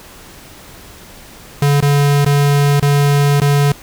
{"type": "tone with dropouts", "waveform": "square", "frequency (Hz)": 143.1, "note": "D3", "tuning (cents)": -45, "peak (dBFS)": -10, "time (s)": [1.62, 3.72], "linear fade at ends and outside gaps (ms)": 2, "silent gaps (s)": [[1.805, 1.825], [2.247, 2.262], [2.798, 2.825], [3.401, 3.417]], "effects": ["pink hiss -38 dBFS RMS until 3.82 s"]}